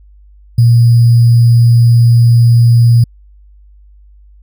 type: tone with sample-and-hold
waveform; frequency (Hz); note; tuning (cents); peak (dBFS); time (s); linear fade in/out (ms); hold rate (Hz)
sine; 117.9; A#2; +20; -3; 0.58-3.04; 5; 4900
effects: added 50 Hz sine -38 dBFS peak until 4.42 s